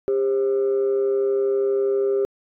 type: tone pair together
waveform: sine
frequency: 400 / 532.4 Hz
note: G4 / C5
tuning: +35 / +30 cents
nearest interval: perfect fourth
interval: 495 cents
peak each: -17 / -26 dBFS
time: 0.08-2.25 s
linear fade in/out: 0 ms
effects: tanh soft clip ceiling -14 dBFS